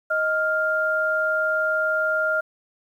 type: tone pair together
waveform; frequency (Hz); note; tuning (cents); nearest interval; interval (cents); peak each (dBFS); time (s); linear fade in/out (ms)
sine; 626.9 / 1400; D#5 / F6; +13 / +4; octave + major second; 1391; -24 / -21; 0.1-2.41; 10
effects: 9-bit